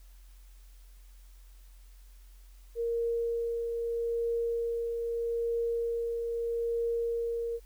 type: tone with tremolo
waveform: sine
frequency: 466.2 Hz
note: A#4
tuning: in tune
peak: -27 dBFS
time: 2.75-7.6 s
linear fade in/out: 50 ms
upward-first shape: triangle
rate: 0.79 Hz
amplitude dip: 35%
effects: added 44 Hz sine -50 dBFS peak until 7.65 s + white hiss -65 dBFS RMS until 7.65 s